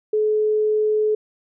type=tone; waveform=sine; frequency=428 Hz; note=A4; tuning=48 cents flat; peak=-16 dBFS; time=0.13-1.15 s; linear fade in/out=5 ms; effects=none

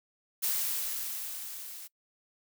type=noise with level ramp; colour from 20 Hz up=blue; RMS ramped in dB=-29 to -45 dBFS; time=0.42-1.88 s; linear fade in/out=20 ms; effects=noise-tail reverb RT60 0.1 s tail -23 dB re dry

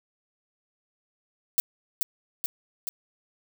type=noise with echo; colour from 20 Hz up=violet; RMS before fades=-22 dBFS; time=1.58-1.6 s; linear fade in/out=0 ms; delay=430 ms; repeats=3; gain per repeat=-3 dB; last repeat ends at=2.89 s; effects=none

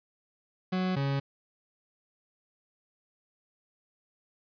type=tone pair in turn; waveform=40% pulse; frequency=185 / 138.59 Hz; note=F#3 / C#3; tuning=0 / 0 cents; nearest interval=perfect fourth; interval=500 cents; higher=first; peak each=-26 dBFS; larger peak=neither; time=0.72-0.96 / 0.96-1.2 s; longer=neither; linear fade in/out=10 ms; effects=resampled to 11025 Hz + 11-bit

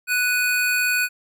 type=tone pair together; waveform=square; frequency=1481.6 / 2489 Hz; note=F#6 / D#7; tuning=+2 / 0 cents; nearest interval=major sixth; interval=898 cents; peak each=-22 dBFS; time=0.07-1.09 s; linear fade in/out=50 ms; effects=none

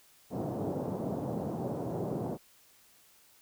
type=band-pass noise; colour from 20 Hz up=pink; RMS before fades=-35 dBFS; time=0.3-2.38 s; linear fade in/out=50 ms; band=120 to 730 Hz; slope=24 dB/octave; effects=white hiss -62 dBFS RMS until 3.41 s

